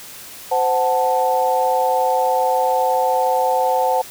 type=chord; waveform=sine; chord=F# diminished; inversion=second; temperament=equal with one note detuned; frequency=517.5 / 740 / 880 Hz; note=C5 / F#5 / A5; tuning=-19 / 0 / 0 cents; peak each=-19 dBFS; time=0.51-4.02 s; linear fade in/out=10 ms; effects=white hiss -37 dBFS RMS until 4.1 s